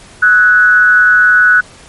sine tone with frequency modulation, 1480 Hz, F#6, in tune, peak -4 dBFS, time 0.22-1.61 s, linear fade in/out 10 ms, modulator 187 Hz, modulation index 0.45, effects pink hiss -38 dBFS RMS until 1.88 s + MP3 48 kbps

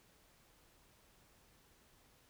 silence, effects pink hiss -68 dBFS RMS until 2.29 s

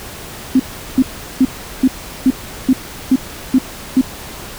sine tone bursts, 260 Hz, C4, 11 cents flat, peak -6 dBFS, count 9, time 0.55-4.013 s, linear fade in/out 5 ms, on 47 ms, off 380 ms, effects pink hiss -31 dBFS RMS until 4.58 s

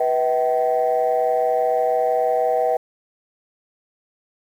sine tone cluster, 490.9 / 641 / 767 Hz, B4 / E5 / G5, -10 / -49 / -38 cents, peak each -20 dBFS, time 0-2.77 s, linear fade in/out 5 ms, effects tanh soft clip ceiling -10 dBFS + 8-bit

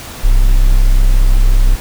triangle tone, 32.7 Hz, C1, in tune, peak -3 dBFS, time 0.23-1.76 s, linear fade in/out 20 ms, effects pink hiss -29 dBFS RMS until 1.8 s

